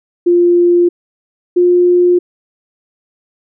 sine tone pair in turn, 349.2 / 354.9 Hz, F4 / F4, 0 / +28 cents, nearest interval unison, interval 28 cents, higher second, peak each -6 dBFS, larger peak neither, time 0.26-0.89 / 1.56-2.19 s, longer neither, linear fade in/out 10 ms, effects none

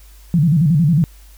sine tone with vibrato, 157.4 Hz, D#3, 20 cents sharp, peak -10 dBFS, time 0.34-1.04 s, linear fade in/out 0 ms, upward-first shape square, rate 11 Hz, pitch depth 160 cents each way, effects added 50 Hz sine -40 dBFS peak until 1.37 s + white hiss -50 dBFS RMS until 1.37 s

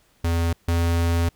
square tone pair in turn, 84.1 / 84.64 Hz, E2 / E2, +35 / +46 cents, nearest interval unison, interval 11 cents, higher second, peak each -20 / -19 dBFS, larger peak second, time 0.24-0.53 / 0.68-1.29 s, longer second, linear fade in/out 5 ms, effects pink hiss -61 dBFS RMS until 1.35 s

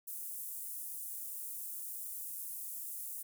pink high-pass noise, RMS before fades -43 dBFS, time 0.07-3.23 s, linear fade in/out 10 ms, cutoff 9800 Hz, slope 24 dB/octave, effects none

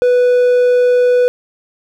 triangle tone, 493.9 Hz, B4, in tune, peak -6 dBFS, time 0.02-1.28 s, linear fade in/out 0 ms, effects none

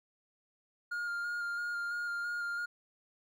triangle tone with vibrato, 1413 Hz, F6, 20 cents sharp, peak -32 dBFS, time 0.91-2.66 s, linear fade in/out 10 ms, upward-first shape square, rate 3 Hz, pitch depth 14 cents each way, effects none

